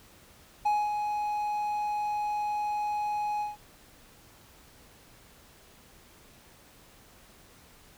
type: tone with ADSR envelope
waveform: triangle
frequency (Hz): 836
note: G#5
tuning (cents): +11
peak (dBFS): -20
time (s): 0.65-3.57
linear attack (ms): 11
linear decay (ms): 230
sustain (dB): -6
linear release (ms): 160
effects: pink hiss -56 dBFS RMS until 7.97 s